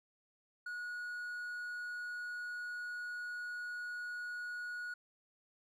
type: tone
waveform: triangle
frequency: 1455 Hz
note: F#6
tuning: 29 cents flat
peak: -38 dBFS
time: 0.66-4.94 s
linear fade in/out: 5 ms
effects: none